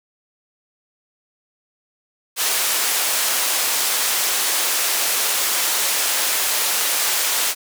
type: band-pass noise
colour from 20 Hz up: white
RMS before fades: -20 dBFS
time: 2.36-7.55 s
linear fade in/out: 50 ms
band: 480 to 14000 Hz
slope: 12 dB/octave
effects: none